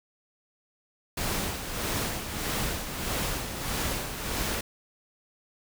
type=noise with tremolo; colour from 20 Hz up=pink; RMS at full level=-29 dBFS; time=1.17-4.61 s; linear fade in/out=5 ms; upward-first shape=sine; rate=1.6 Hz; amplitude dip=55%; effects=none